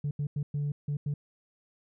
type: tone bursts at uneven times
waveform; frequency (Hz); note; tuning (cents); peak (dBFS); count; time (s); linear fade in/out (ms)
sine; 145.1; D3; -21; -26; 6; 0.04-0.11 / 0.19-0.27 / 0.36-0.43 / 0.54-0.72 / 0.88-0.97 / 1.06-1.14; 5
effects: tanh soft clip ceiling -26 dBFS